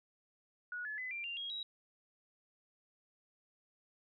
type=tone with pitch steps; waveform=sine; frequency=1459 / 1715.1 / 2016 / 2370 / 2786 / 3275 / 3850 Hz; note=F#6 / A6 / B6 / D7 / F7 / G#7 / B7; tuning=-25 / -45 / +35 / +15 / -5 / -25 / -45 cents; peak=-39 dBFS; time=0.72-1.63 s; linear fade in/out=2 ms; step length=130 ms; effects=none